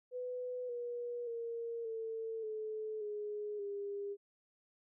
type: tone with pitch steps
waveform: sine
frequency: 498.5 / 481.2 / 464.6 / 448.5 / 433 / 418 / 403.5 Hz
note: B4 / B4 / A#4 / A4 / A4 / G#4 / G#4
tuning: +16 / -45 / -6 / +33 / -28 / +11 / -50 cents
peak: -38 dBFS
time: 0.11-4.17 s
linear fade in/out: 50 ms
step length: 580 ms
effects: none